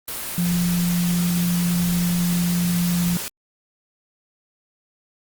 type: tone in noise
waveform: sine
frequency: 174.61 Hz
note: F3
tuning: in tune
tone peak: -18 dBFS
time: 0.38-3.17 s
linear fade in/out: 0 ms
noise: white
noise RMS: -29 dBFS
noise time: 0.08-3.28 s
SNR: +8 dB
effects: Opus 32 kbps